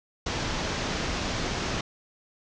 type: low-pass noise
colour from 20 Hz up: pink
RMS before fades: -30 dBFS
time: 0.26-1.81 s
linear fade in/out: 5 ms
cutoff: 6600 Hz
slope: 48 dB/octave
effects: none